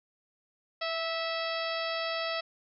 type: harmonic tone with a mistuned harmonic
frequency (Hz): 654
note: E5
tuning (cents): -14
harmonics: 1 / 2 / 3 / 4 / 5 / 6 / 7 / 8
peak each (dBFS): -34 / -37 / -39 / -40 / -41 / -42 / -42 / -43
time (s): 0.81-2.41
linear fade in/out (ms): 10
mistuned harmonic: 1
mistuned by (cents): +16
effects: none